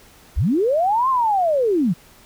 sine linear two-way sweep, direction up then down, 36.71 to 1080 to 148.9 Hz, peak -15 dBFS, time 0.36-1.94 s, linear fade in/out 20 ms, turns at 1.09 s, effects pink hiss -49 dBFS RMS until 2.25 s

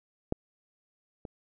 clicks, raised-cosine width 2 ms, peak -14 / -26 dBFS, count 2, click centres 0.324 / 1.252 s, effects none

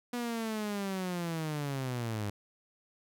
sawtooth linear sweep, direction down, 244.7 to 100 Hz, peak -29 dBFS, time 0.13-2.3 s, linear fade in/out 5 ms, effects none

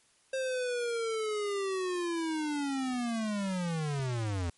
square linear sweep, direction down, 532 to 82.1 Hz, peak -31 dBFS, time 0.33-4.5 s, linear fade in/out 5 ms, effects white hiss -66 dBFS RMS until 4.57 s + MP3 48 kbps

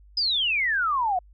sine exponential sweep, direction down, 5100 to 698.5 Hz, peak -21 dBFS, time 0.17-1.19 s, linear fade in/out 5 ms, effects added 50 Hz sine -49 dBFS peak until 1.33 s

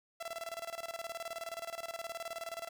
sawtooth tone with tremolo, 670 Hz, E5, 28 cents sharp, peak -34 dBFS, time 0.2-2.69 s, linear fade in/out 10 ms, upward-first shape square, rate 19 Hz, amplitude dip 80%, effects none

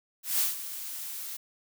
blue noise with ADSR envelope, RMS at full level -25 dBFS, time 0.23-1.37 s, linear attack 170 ms, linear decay 150 ms, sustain -13 dB, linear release 8 ms, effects none

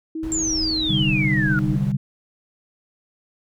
sine tone with pitch glide, 320 to 308.9 Hz, D#4 to D#4, +49 to -12 cents, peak -25 dBFS, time 0.15-1.76 s, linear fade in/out 5 ms, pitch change -61 cents, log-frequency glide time 0.38-1.18 s
brown noise, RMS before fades -33 dBFS, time 0.23-1.92 s, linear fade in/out 2 ms
sine exponential sweep, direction down, 7459 to 1400 Hz, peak -21 dBFS, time 0.32-1.59 s, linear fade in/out 0 ms
sine chord, C suspended second, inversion none, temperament equal, 130.81 / 146.83 / 196 Hz, C3 / D3 / G3, 0 / 0 / 0 cents, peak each -23 dBFS, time 0.89-1.97 s, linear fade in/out 10 ms
effects none

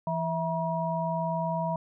sine tone cluster, 166.4 / 655 / 958 Hz, E3 / E5 / A#5, +17 / -11 / +47 cents, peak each -31 dBFS, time 0.07-1.76 s, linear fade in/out 2 ms, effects none

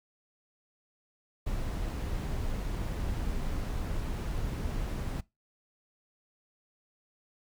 brown noise, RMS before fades -33 dBFS, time 1.46-5.21 s, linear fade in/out 10 ms, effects noise-tail reverb RT60 0.2 s tail -21 dB re dry

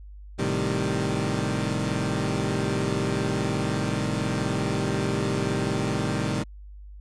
20% pulse chord, A half-diminished seventh, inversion none, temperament equal, 110 / 130.81 / 155.56 / 196 Hz, A2 / C3 / Eb3 / G3, 0 / 0 / 0 / 0 cents, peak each -25 dBFS, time 0.38-6.44 s, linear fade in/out 20 ms, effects added 50 Hz sine -40 dBFS peak until 7 s + resampled to 22050 Hz

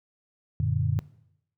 sine chord, Gb augmented, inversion none, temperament equal, 92.5 / 116.54 / 146.83 Hz, Gb2 / Bb2 / D3, 0 / 0 / 0 cents, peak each -27 dBFS, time 0.6-0.99 s, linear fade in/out 0 ms, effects noise-tail reverb RT60 0.8 s tail -19 dB re dry + high-pass 60 Hz 12 dB/octave

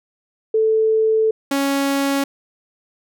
sine / sawtooth tone pair in turn, 440 / 277.2 Hz, A4 / C#4, 0 / 0 cents, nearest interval minor sixth, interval 800 cents, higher first, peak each -13 dBFS, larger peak neither, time 0.54-1.31 / 1.51-2.24 s, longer first, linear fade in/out 5 ms, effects none

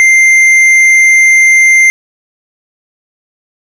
sine tone with tanh clipping, 2093 Hz, C7, in tune, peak -4 dBFS, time 0-1.9 s, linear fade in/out 0 ms, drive 8 dB, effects none

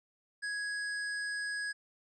square tone, 1664 Hz, G#6, 3 cents sharp, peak -35 dBFS, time 0.42-1.73 s, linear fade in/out 20 ms, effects resampled to 24000 Hz

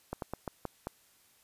slowing click train, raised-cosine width 1 ms, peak -21 dBFS, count 6, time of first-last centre 0.13-0.87 s, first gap 92 ms, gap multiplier 1.24, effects white hiss -65 dBFS RMS until 1.43 s + resampled to 32000 Hz

